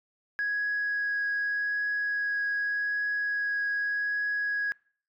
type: tone with vibrato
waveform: sine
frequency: 1661.2 Hz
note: G#6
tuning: in tune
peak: -25 dBFS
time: 0.39-4.72 s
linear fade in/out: 0 ms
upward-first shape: triangle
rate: 0.84 Hz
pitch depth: 8 cents each way
effects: noise-tail reverb RT60 0.5 s tail -25 dB re dry + tanh soft clip ceiling -23 dBFS